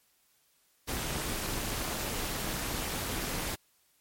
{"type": "noise with amplitude modulation", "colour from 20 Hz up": "pink", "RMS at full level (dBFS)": -31, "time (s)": [0.87, 3.56], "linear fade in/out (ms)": 20, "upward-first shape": "sine", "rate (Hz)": 293, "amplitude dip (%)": 70, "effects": ["white hiss -69 dBFS RMS until 4 s", "MP3 64 kbps"]}